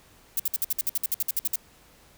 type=noise bursts; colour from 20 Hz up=violet; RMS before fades=-25 dBFS; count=15; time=0.37-1.558 s; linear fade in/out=2 ms; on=26 ms; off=57 ms; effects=pink hiss -56 dBFS RMS until 2.17 s